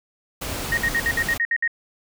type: noise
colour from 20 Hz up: pink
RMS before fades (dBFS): -29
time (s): 0.41-1.38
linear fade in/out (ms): 10
type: tone bursts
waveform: sine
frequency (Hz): 1864.7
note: A#6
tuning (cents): 0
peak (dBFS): -18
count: 9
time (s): 0.72-1.677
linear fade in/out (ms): 2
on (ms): 53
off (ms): 60
effects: none